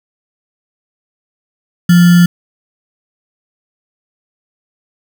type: tone with sample-and-hold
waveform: sine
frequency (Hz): 174.61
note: F3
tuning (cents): 0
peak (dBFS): -3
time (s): 1.89-2.26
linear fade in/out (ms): 5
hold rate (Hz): 1575
effects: none